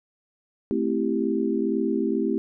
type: chord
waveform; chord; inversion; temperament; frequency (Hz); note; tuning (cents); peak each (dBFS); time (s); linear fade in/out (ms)
sine; A minor seventh; none; equal; 220 / 261.6 / 329.6 / 392; A3 / C4 / E4 / G4; 0 / 0 / 0 / 0; -27; 0.71-2.38; 0
effects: none